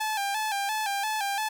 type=tone with vibrato; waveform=sawtooth; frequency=830.6 Hz; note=G#5; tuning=in tune; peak=-23 dBFS; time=0-1.49 s; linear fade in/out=10 ms; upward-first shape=square; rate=2.9 Hz; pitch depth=71 cents each way; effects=none